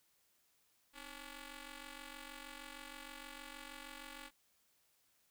5% pulse ring-modulated tone, 284.9 Hz, C#4, 48 cents sharp, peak -35 dBFS, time 0.93-4.31 s, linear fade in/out 50 ms, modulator 593 Hz, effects white hiss -75 dBFS RMS until 5.3 s

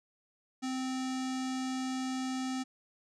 square tone with low-pass filter, 259.7 Hz, C4, 13 cents flat, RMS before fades -35 dBFS, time 0.62-2.64 s, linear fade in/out 20 ms, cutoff 6900 Hz, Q 1.9, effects none

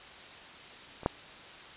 clicks, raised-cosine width 1 ms, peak -29 / -11 dBFS, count 2, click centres 1.033 / 1.061 s, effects white hiss -48 dBFS RMS until 1.76 s + resampled to 8000 Hz

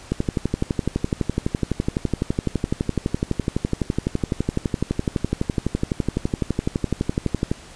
click train, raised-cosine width 3 ms, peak -7 dBFS, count 89, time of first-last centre 0.12-7.515 s, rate 11.9 Hz, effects pink hiss -43 dBFS RMS until 7.75 s + resampled to 22050 Hz

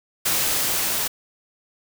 white noise with level ramp, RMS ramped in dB -21 to -24 dBFS, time 0.25-1.08 s, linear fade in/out 10 ms, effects none

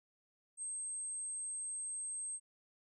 sine tone, 8372 Hz, C9, in tune, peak -39 dBFS, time 0.57-2.4 s, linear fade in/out 50 ms, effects none

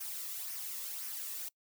blue noise with flanger, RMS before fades -41 dBFS, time 0-1.49 s, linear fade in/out 10 ms, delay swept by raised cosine 0.25 to 1.35 ms, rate 1.9 Hz, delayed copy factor -0.5, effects noise-tail reverb RT60 0.1 s tail -24 dB re dry

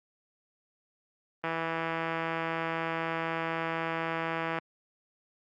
click train, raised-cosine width 0.5 ms, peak -17 dBFS, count 517, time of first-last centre 1.44-4.586 s, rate 164 Hz, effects high-pass 150 Hz 12 dB/octave + Opus 32 kbps

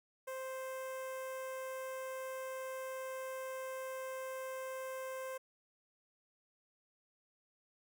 sawtooth tone with notch filter, 523.3 Hz, C5, in tune, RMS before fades -43 dBFS, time 0.27-5.38 s, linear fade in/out 10 ms, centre 4200 Hz, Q 0.79, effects none

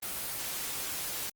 white noise, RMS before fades -36 dBFS, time 0.02-1.3 s, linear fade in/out 10 ms, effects Opus 24 kbps

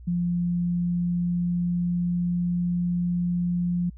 sine tone with pitch glide, 174.61 to 175.72 Hz, F3 to F3, 0 to +11 cents, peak -22 dBFS, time 0.07-3.9 s, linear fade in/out 10 ms, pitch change +11 cents, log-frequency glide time 0.33-2.71 s, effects added 60 Hz sine -41 dBFS peak until 3.97 s

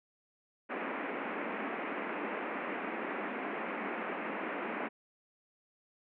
pink band-pass noise, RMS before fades -38 dBFS, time 0.69-4.89 s, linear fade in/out 20 ms, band 210 to 2500 Hz, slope 48 dB/octave, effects none

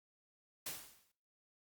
white noise with exponential decay, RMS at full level -40 dBFS, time 0.66-1.12 s, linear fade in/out 5 ms, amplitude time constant 100 ms, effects noise-tail reverb RT60 0.6 s tail -22 dB re dry + Opus 48 kbps

